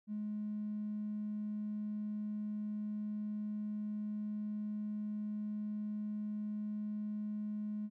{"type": "tone with tanh clipping", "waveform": "triangle", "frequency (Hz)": 210.4, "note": "G#3", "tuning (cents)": 23, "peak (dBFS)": -36, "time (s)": [0.07, 7.9], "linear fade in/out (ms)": 50, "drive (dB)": 1, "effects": []}